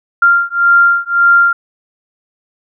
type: beating tone pair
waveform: sine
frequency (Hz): 1390 / 1391.8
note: F6 / F6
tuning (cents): -9 / -6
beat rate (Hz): 1.8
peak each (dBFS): -10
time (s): 0.22-1.53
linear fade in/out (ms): 5
effects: none